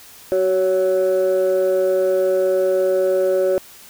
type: tone pair together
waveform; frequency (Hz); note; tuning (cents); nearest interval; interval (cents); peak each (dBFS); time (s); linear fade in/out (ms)
sine; 375.5 / 558.9; F#4 / C#5; +26 / +14; perfect fifth; 688; -16 / -15; 0.32-3.58; 0
effects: tanh soft clip ceiling -11 dBFS + white hiss -43 dBFS RMS until 3.89 s